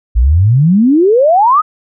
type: exponential sweep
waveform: sine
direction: up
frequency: 53.2 to 1300 Hz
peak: -5 dBFS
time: 0.15-1.62 s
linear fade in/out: 20 ms
effects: none